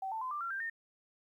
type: tone with pitch steps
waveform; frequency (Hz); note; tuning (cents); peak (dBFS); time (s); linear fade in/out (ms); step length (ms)
sine; 768 / 887.3 / 1025.2 / 1184.4 / 1368.4 / 1581 / 1826.6; G5 / A5 / C6 / D6 / F6 / G6 / A#6; -36 / +14 / -36 / +14 / -36 / +14 / -36; -35; 0.02-0.699; 5; 97
effects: 12-bit